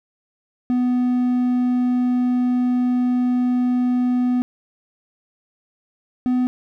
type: tone pair in turn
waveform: triangle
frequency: 248.3 / 250.8 Hz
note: B3 / B3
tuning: +9 / +27 cents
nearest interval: unison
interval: 18 cents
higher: second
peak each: -14 dBFS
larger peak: neither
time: 0.7-4.42 / 6.26-6.47 s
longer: first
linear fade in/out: 0 ms
effects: none